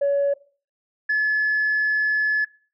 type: tone pair in turn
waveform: sine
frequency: 564 / 1716.7 Hz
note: C#5 / A6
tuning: +30 / -43 cents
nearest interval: octave + perfect fifth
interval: 1927 cents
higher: second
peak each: -16 dBFS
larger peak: neither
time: 0.01-0.34 / 1.09-2.45 s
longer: second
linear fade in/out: 10 ms
effects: noise-tail reverb RT60 0.4 s tail -20 dB re dry + tanh soft clip ceiling -15 dBFS